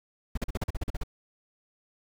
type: noise bursts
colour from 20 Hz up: brown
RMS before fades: -29 dBFS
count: 11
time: 0.35-1.035 s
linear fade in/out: 5 ms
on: 25 ms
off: 41 ms
effects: none